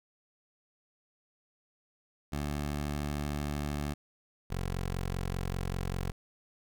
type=tone pair in turn; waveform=15% pulse; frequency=73.1 / 45.1 Hz; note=D2 / F#1; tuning=-7 / -44 cents; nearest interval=minor sixth; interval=837 cents; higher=first; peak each=-26 dBFS; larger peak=neither; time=2.32-3.94 / 4.5-6.12 s; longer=neither; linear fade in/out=10 ms; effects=none